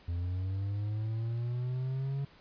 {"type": "linear sweep", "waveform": "triangle", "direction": "up", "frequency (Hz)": [84.6, 140], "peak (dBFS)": -29, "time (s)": [0.08, 2.25], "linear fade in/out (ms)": 5, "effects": ["pink hiss -59 dBFS RMS until 2.4 s", "resampled to 11025 Hz"]}